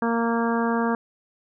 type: harmonic tone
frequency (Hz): 231.7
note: A#3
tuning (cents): -10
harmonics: 1 / 2 / 3 / 4 / 5 / 6 / 7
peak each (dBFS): -23 / -27 / -31 / -29 / -31 / -35 / -33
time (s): 0.02-0.95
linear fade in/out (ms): 2
effects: none